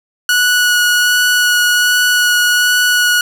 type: tone with vibrato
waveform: sawtooth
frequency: 1465 Hz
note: F#6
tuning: 18 cents flat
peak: -6 dBFS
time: 0.29-3.21 s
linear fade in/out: 2 ms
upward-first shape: sine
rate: 1.3 Hz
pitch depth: 10 cents each way
effects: none